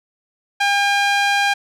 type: tone with band-pass filter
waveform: sawtooth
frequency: 805 Hz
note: G5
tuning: 46 cents sharp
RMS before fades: -17 dBFS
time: 0.6-1.54 s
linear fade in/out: 10 ms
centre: 2100 Hz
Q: 0.76
effects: none